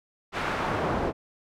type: noise with band-pass filter sweep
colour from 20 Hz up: brown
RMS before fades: -28 dBFS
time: 0.32-1.13 s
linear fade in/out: 50 ms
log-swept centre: 1900 to 580 Hz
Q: 0.89
effects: none